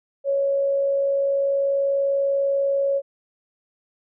sine tone with amplitude modulation, 554.4 Hz, C#5, in tune, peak -17 dBFS, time 0.24-3.02 s, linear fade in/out 50 ms, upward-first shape sine, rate 60.3 Hz, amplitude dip 25%, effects none

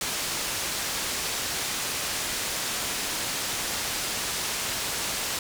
white low-pass noise, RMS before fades -30 dBFS, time 0.01-5.39 s, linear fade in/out 2 ms, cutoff 8300 Hz, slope 12 dB/octave, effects none

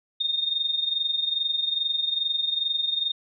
sine tone with amplitude modulation, 3672 Hz, A#7, 27 cents flat, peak -20 dBFS, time 0.2-3.12 s, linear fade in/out 10 ms, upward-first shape sine, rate 22.4 Hz, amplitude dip 70%, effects none

